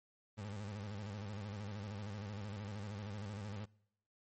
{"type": "tone with vibrato", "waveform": "30% pulse", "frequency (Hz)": 102.6, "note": "G#2", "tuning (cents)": -21, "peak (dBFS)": -40, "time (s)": [0.37, 3.66], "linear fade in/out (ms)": 20, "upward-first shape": "square", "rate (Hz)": 13, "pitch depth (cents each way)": 76, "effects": ["noise-tail reverb RT60 0.8 s tail -25 dB re dry", "MP3 32 kbps"]}